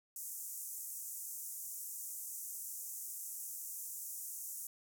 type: band-pass noise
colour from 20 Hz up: white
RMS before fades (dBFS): -45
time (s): 0.16-4.67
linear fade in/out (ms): 2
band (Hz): 6300 to 16000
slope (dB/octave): 48
effects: none